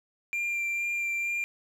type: tone with vibrato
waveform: triangle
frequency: 2378 Hz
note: D7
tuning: 21 cents sharp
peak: -26 dBFS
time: 0.33-1.44 s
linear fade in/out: 0 ms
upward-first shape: sine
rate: 2.2 Hz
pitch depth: 13 cents each way
effects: none